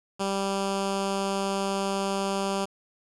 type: tone with notch filter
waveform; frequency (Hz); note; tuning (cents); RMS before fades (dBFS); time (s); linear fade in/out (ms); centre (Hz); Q
10% pulse; 196; G3; 0; -28; 0.19-2.66; 20; 1900; 2
effects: resampled to 24000 Hz + 8-bit